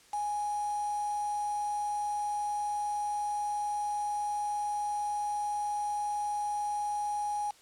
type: tone with quantisation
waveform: sine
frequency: 830.6 Hz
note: G#5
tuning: in tune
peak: -30 dBFS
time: 0.13-7.51 s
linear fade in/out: 5 ms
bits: 7
effects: white hiss -59 dBFS RMS until 7.61 s + low-pass 9000 Hz 12 dB/octave